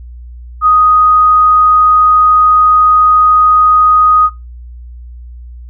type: tone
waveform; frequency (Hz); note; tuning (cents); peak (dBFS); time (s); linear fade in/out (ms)
sine; 1247; D#6; +3; -4; 0.61-4.3; 50
effects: noise-tail reverb RT60 0.2 s tail -19 dB re dry + added 60 Hz sine -27 dBFS peak until 5.69 s